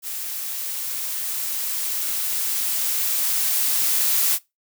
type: noise with level ramp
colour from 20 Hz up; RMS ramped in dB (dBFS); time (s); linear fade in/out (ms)
blue; -30 to -19; 0.02-4.39; 50
effects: noise-tail reverb RT60 0.2 s tail -21 dB re dry